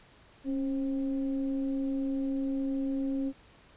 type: tone with frequency modulation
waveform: sine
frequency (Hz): 272.7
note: C#4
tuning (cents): -28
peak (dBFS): -28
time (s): 0.44-3.33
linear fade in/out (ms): 50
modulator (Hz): 259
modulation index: 0.43
effects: pink hiss -58 dBFS RMS until 3.76 s + resampled to 8000 Hz